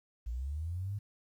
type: linear sweep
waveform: sine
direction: up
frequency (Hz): 54.8 to 105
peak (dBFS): -34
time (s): 0.26-0.99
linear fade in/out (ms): 10
effects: 11-bit